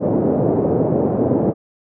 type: band-pass noise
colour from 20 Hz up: white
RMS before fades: -17 dBFS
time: 0-1.54 s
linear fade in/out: 50 ms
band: 110 to 540 Hz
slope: 24 dB/octave
effects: none